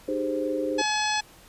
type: chord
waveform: sine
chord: Ab major seventh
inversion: second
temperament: equal with one note detuned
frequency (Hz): 304.4 / 392 / 415.3 / 523.3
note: Eb4 / G4 / Ab4 / C5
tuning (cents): -38 / 0 / 0 / 0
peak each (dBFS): -29 / -33 / -34 / -28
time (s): 0.08-0.82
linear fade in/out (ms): 5
type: harmonic tone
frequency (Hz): 850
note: G#5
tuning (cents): +40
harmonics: 1 / 2 / 3 / 4 / 5 / 6 / 7 / 9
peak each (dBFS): -27 / -30 / -32 / -33 / -34 / -35 / -35 / -37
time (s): 0.78-1.21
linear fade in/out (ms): 10
effects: pink hiss -52 dBFS RMS until 1.48 s + resampled to 32000 Hz